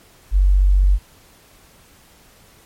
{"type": "tone", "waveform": "sine", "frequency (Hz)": 47.48, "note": "F#1", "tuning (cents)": 45, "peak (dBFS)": -10, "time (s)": [0.31, 0.99], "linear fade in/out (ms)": 50, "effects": ["pink hiss -50 dBFS RMS until 2.65 s", "MP3 64 kbps"]}